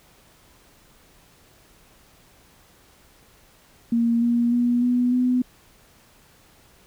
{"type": "tone with pitch steps", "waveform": "sine", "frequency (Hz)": [233.1, 237.3, 241.6, 246, 250.4], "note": ["A#3", "A#3", "B3", "B3", "B3"], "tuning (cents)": [0, 31, -38, -7, 24], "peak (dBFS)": -17, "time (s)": [3.92, 5.42], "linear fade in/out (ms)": 5, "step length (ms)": 300, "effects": ["pink hiss -55 dBFS RMS until 6.86 s"]}